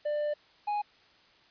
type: tone pair in turn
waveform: triangle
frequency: 594 / 830.1 Hz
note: D5 / G#5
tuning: +20 / -1 cents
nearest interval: tritone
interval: 579 cents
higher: second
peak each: -26 dBFS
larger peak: neither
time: 0.05-0.34 / 0.67-0.82 s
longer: first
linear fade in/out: 10 ms
effects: white hiss -61 dBFS RMS until 1.5 s + resampled to 11025 Hz